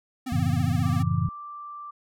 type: tone with vibrato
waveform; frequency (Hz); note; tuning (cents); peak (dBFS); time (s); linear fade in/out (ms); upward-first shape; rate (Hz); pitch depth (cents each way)
square; 246.9; B3; 0; -30; 0.26-1.03; 10; sine; 15; 110
type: chord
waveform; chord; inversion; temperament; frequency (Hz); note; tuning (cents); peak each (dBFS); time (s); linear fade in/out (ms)
sine; F# minor seventh; none; just; 92.5 / 111 / 138.75 / 166.5; F#2 / A2 / C#3 / E3; 0 / +16 / +2 / +18; -27; 0.32-1.29; 5
type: tone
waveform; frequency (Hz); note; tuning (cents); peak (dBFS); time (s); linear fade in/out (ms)
sine; 1174.7; D6; 0; -36; 0.83-1.91; 10
effects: none

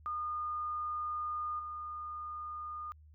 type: tone with level steps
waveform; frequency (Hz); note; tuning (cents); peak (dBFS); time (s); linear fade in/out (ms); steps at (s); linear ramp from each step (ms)
sine; 1220; D#6; -34; -34 / -39; 0.06-2.92; 0; 1.59; 5
effects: added 76 Hz sine -55 dBFS peak until 3.14 s

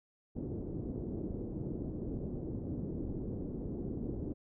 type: low-pass noise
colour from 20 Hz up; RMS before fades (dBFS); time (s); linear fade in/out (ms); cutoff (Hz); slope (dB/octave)
white; -39; 0.35-4.34; 20; 360; 24
effects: none

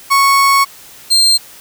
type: tone pair in turn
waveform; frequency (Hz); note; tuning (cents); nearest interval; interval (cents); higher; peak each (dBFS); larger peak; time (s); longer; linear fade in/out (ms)
35% pulse; 1106 / 4176; C#6 / C8; -4 / -4; octave + major seventh; 2300; second; -6; neither; 0.1-0.65 / 1.1-1.38; first; 20
effects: white hiss -38 dBFS RMS until 1.6 s

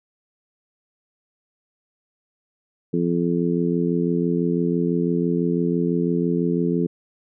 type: harmonic tone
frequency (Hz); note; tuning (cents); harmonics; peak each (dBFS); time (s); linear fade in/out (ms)
86; F2; -26; 2 / 3 / 4 / 5; -22 / -24 / -25 / -26; 2.93-6.87; 10
effects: none

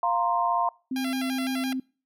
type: chord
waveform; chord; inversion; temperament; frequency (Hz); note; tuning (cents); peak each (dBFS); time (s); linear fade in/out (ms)
sine; F suspended fourth; none; just; 698.5 / 931.3 / 1047.7; F5 / Bb5 / C6; 0 / -2 / +2; -26; 0.03-0.69; 2
type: tone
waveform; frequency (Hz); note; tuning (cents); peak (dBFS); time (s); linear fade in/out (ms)
sine; 260.3; C4; -9; -26; 0.91-1.8; 5
type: tone with vibrato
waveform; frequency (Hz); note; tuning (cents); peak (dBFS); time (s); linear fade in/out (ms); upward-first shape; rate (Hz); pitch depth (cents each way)
10% pulse; 740; F#5; 0; -24; 0.96-1.73; 2; square; 5.9; 150
effects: noise-tail reverb RT60 0.4 s tail -26 dB re dry

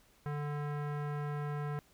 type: tone with low-pass filter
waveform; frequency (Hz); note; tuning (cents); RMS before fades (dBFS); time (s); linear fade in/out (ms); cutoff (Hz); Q
square; 146.83; D3; 0; -37; 0.26-1.79; 0; 1500; 1.6
effects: pink hiss -66 dBFS RMS until 1.93 s

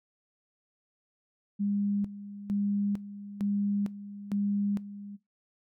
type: tone with tremolo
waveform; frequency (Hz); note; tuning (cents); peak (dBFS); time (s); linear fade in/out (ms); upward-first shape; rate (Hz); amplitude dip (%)
sine; 202.5; G#3; -43; -26; 1.59-5.17; 20; square; 1.1; 80
effects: noise-tail reverb RT60 0.2 s tail -19 dB re dry

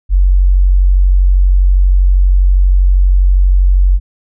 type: tone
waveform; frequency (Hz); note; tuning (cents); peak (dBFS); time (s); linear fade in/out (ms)
sine; 46.25; F#1; 0; -5; 0.09-4; 50
effects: none

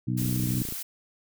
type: harmonic tone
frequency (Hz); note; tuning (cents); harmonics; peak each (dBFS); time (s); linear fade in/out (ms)
62; B1; +7; 2 / 3 / 4 / 5; -27 / -31 / -33 / -35; 0.07-0.63; 10
type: noise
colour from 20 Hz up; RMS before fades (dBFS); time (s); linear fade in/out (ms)
blue; -35; 0.17-0.83; 10
type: click train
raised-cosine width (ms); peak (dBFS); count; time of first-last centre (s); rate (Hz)
3; -25; 15; 0.22-0.724; 27.8
effects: none

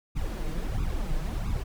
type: noise with flanger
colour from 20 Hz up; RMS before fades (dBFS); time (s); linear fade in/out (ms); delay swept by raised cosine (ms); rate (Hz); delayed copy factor
brown; -29; 0.15-1.64; 20; 0.79 to 6.59; 1.5; +0.95
effects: none

